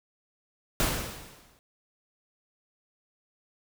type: noise with exponential decay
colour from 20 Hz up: pink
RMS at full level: -24 dBFS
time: 0.8-1.59 s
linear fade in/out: 0 ms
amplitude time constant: 170 ms
effects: none